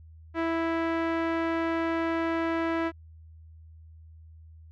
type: tone with low-pass filter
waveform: sawtooth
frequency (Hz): 329.6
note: E4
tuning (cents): 0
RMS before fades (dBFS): -28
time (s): 0.34-2.92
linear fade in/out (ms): 50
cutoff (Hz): 1900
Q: 1.3
effects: added 80 Hz sine -47 dBFS peak until 4.71 s